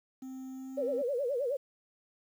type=tone with pitch glide; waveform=triangle; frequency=261.6 to 265.3 Hz; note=C4 to C4; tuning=0 to +24 cents; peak=-38 dBFS; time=0.22-1.02 s; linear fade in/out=5 ms; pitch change=+24 cents; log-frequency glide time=0.53-0.82 s
type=tone with vibrato; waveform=sine; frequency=523.3 Hz; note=C5; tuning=in tune; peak=-29 dBFS; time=0.77-1.57 s; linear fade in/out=10 ms; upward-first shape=sine; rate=9.5 Hz; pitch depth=190 cents each way
effects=10-bit